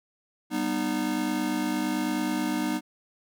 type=chord; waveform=square; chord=G augmented; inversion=none; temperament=just; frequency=196 / 245 / 306.2 Hz; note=G3 / B3 / D#4; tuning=0 / -14 / -28 cents; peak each=-34 / -31 / -29 dBFS; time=0.5-2.81 s; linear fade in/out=50 ms; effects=none